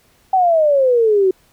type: exponential sweep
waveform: sine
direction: down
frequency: 773 to 366.8 Hz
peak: -10 dBFS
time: 0.33-1.31 s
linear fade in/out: 5 ms
effects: pink hiss -55 dBFS RMS until 1.52 s